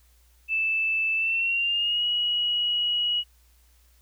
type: tone with pitch glide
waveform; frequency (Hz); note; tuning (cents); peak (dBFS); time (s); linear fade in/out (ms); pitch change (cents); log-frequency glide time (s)
sine; 2637 to 2909; E7 to F#7; 0 to -30; -22; 0.48-3.24; 50; +170; 1.16-2.05
effects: added 60 Hz sine -57 dBFS peak until 4.01 s + white hiss -64 dBFS RMS until 4.01 s